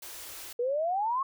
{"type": "band-stop noise", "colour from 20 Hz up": "white", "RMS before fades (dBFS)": -43, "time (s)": [0.02, 0.53], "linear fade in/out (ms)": 5, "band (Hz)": [120, 280], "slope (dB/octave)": 96}
{"type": "exponential sweep", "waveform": "sine", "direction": "up", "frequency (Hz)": [468, 1108.7], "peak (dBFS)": -26, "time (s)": [0.59, 1.23], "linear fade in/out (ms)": 5}
{"effects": []}